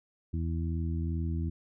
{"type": "harmonic tone", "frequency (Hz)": 82.41, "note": "E2", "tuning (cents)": 0, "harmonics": [1, 2, 3, 4], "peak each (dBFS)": [-30, -36, -40, -42], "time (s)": [0.33, 1.5], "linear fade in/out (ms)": 10, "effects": []}